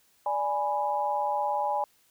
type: chord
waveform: sine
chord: G# diminished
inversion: second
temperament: equal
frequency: 587.3 / 830.6 / 987.8 Hz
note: D5 / G#5 / B5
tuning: 0 / 0 / 0 cents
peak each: -32 / -27 / -32 dBFS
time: 0.26-1.84 s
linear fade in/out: 2 ms
effects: white hiss -65 dBFS RMS until 2.1 s